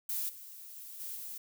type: noise with level steps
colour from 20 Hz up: violet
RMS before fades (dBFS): -35 / -49 / -47 / -41 / -43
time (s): 0.09-1.38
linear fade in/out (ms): 5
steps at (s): 0.28 / 0.75 / 0.99 / 1.15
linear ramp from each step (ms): 20
effects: none